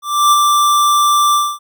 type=tone with ADSR envelope; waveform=square; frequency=1176 Hz; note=D6; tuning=2 cents sharp; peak=-7 dBFS; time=0.02-1.59 s; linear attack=300 ms; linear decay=31 ms; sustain=-3 dB; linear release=250 ms; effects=none